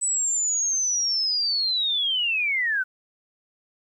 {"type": "linear sweep", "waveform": "sine", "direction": "down", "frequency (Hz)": [8000, 1468], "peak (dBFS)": -21, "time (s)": [0.01, 2.84], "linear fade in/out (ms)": 20, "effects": ["10-bit"]}